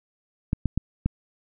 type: clicks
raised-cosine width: 5 ms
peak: -10 dBFS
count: 4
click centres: 0.531 / 0.657 / 0.776 / 1.06 s
effects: none